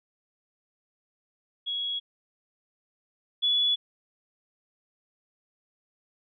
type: tone pair in turn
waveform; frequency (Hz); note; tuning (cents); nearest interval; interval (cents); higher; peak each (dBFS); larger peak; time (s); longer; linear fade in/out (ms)
sine; 3334 / 3414; G#7 / G#7; +6 / +47; unison; 41; second; -28 / -21; second; 1.66-2 / 3.42-3.76; neither; 20
effects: none